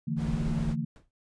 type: chord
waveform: sine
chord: D suspended second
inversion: none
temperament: equal with one note detuned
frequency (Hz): 146.83 / 164.81 / 225.7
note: D3 / E3 / A3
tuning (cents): 0 / 0 / +44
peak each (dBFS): -32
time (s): 0.07-0.85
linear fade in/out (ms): 10
type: noise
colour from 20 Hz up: brown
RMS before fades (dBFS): -34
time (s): 0.16-0.76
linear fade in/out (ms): 50
type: noise with exponential decay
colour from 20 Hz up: brown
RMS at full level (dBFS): -42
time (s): 0.96-1.11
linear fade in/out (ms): 0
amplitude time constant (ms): 31
effects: resampled to 22050 Hz